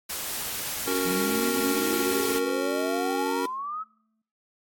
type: noise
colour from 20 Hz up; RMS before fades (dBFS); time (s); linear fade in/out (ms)
white; -32; 0.09-2.39; 10
type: chord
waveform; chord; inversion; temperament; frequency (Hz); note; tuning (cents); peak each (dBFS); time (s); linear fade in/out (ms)
square; F# major; second; just; 277.5 / 370 / 462.5; C#4 / F#4 / A#4; +2 / 0 / -14; -31; 0.87-3.46; 5
type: exponential sweep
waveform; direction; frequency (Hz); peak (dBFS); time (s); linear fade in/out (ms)
sine; up; 175.3 to 1311; -30; 1.05-3.84; 20
type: tone with exponential decay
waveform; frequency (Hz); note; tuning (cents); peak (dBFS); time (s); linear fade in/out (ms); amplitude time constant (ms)
triangle; 220; A3; 0; -32; 1.59-4.22; 5; 570
effects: noise-tail reverb RT60 0.6 s tail -23 dB re dry + AAC 64 kbps